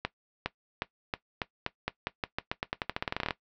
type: accelerating click train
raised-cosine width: 0.3 ms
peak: -13 dBFS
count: 25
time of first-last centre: 0.05-3.308 s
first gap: 410 ms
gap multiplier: 0.88
effects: noise-tail reverb RT60 0.1 s tail -17 dB re dry + low-pass 5000 Hz 12 dB/octave